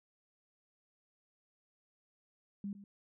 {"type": "tone with echo", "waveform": "sine", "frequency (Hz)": 200.5, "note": "G3", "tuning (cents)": 39, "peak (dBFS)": -37, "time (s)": [2.64, 2.73], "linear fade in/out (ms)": 2, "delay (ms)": 110, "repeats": 1, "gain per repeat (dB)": -13, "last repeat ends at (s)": 2.84, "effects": []}